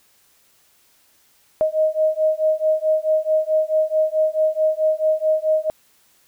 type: beating tone pair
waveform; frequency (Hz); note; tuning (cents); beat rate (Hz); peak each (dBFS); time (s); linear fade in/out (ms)
sine; 623 / 627.6; D#5 / D#5; +2 / +15; 4.6; -19; 1.61-5.7; 0
effects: white hiss -58 dBFS RMS until 6.27 s